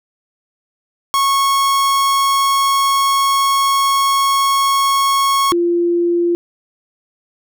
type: tone pair in turn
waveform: 45% pulse / sine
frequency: 1099 / 345.4 Hz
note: C#6 / F4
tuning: -15 / -19 cents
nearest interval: octave + minor sixth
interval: 2004 cents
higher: first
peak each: -12 dBFS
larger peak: neither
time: 1.14-5.52 / 5.52-6.35 s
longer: first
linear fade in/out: 0 ms
effects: none